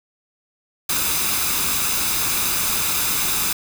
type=noise with comb filter; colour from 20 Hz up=white; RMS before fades=-21 dBFS; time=0.89-3.53 s; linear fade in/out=5 ms; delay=0.8 ms; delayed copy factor=+0.5; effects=none